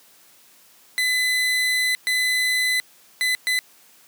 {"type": "tone bursts at uneven times", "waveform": "30% pulse", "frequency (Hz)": 2010, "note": "B6", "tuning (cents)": 30, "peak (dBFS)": -16, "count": 4, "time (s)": [[0.98, 1.95], [2.07, 2.8], [3.21, 3.35], [3.47, 3.59]], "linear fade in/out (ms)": 0, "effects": ["white hiss -53 dBFS RMS until 4.07 s", "high-pass 150 Hz 12 dB/octave"]}